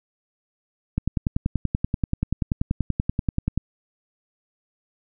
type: click train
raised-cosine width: 5 ms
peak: -9 dBFS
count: 28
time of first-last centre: 0.98-3.576 s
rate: 10.4 Hz
effects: none